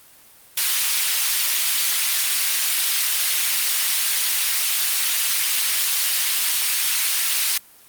pink high-pass noise, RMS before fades -20 dBFS, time 0.57-7.58 s, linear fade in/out 5 ms, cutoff 2700 Hz, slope 12 dB/octave, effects white hiss -49 dBFS RMS until 7.88 s + Opus 32 kbps

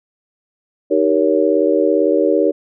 sine chord, Eb dominant seventh, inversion none, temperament just, 311.1 / 388.9 / 466.7 / 560 Hz, Eb4 / G4 / Bb4 / Db5, 0 / -14 / +2 / +18 cents, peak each -17 dBFS, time 0.9-2.52 s, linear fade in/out 20 ms, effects none

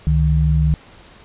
sine tone pair together, 68.6 / 153.87 Hz, C#2 / D#3, -17 / -19 cents, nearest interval octave + major second, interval 1398 cents, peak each -15 dBFS, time 0.07-0.74 s, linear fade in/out 0 ms, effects pink hiss -45 dBFS RMS until 1.24 s + resampled to 8000 Hz

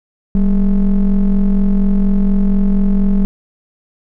triangle ring-modulated tone, 108.7 Hz, A2, 21 cents flat, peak -4 dBFS, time 0.35-3.25 s, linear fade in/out 0 ms, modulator 86.6 Hz, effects none

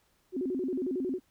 sine tone with vibrato, 311.1 Hz, D#4, in tune, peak -29 dBFS, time 0.32-1.2 s, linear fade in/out 50 ms, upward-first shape square, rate 11 Hz, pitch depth 290 cents each way, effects pink hiss -70 dBFS RMS until 1.3 s

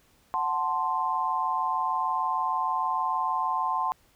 sine chord, F# diminished, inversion none, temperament equal, 740 / 880 / 1046.5 Hz, F#5 / A5 / C6, 0 / 0 / 0 cents, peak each -32 / -29 / -27 dBFS, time 0.34-3.92 s, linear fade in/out 0 ms, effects pink hiss -63 dBFS RMS until 4.15 s

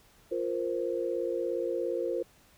sine chord, F suspended fourth, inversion none, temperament equal, 349.2 / 466.2 / 523.3 Hz, F4 / Bb4 / C5, 0 / 0 / 0 cents, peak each -33 dBFS, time 0.31-2.23 s, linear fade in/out 10 ms, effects pink hiss -61 dBFS RMS until 2.57 s

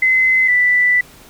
sine tone pair in turn, 2046 / 1978.6 Hz, C7 / B6, -39 / +3 cents, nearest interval minor second, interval 58 cents, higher first, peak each -10 dBFS, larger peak neither, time 0.02-0.48 / 0.48-1.01 s, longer second, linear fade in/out 5 ms, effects pink hiss -43 dBFS RMS until 1.29 s

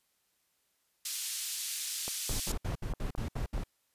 white band-pass noise, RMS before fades -37 dBFS, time 1.05-2.52 s, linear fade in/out 5 ms, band 3400 to 10000 Hz, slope 12 dB/octave
click train, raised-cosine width 1 ms, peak -26 dBFS, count 8, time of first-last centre 2.08-3.579 s, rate 4.67 Hz
brown noise bursts, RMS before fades -34 dBFS, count 8, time 2.29-3.639 s, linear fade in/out 5 ms, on 110 ms, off 67 ms
effects white hiss -75 dBFS RMS until 3.94 s + resampled to 32000 Hz

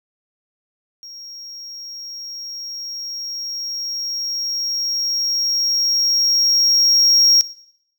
triangle tone with level ramp, 5588 Hz, F8, in tune, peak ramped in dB -33 to -8 dBFS, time 1.03-7.41 s, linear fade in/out 0 ms, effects noise-tail reverb RT60 0.7 s tail -18 dB re dry

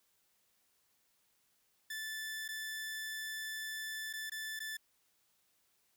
sawtooth tone with dropouts, 1754 Hz, A6, 6 cents flat, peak -36 dBFS, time 1.9-4.77 s, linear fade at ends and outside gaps 5 ms, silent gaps 2.48-2.487 / 4.129-4.135 / 4.298-4.318 / 4.593-4.602 s, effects white hiss -75 dBFS RMS until 5.96 s

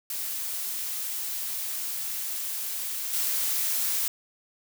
blue noise with level steps, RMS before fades -32 / -27 dBFS, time 0.1-4.08 s, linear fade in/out 2 ms, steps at 3.13 s, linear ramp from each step 5 ms, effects none

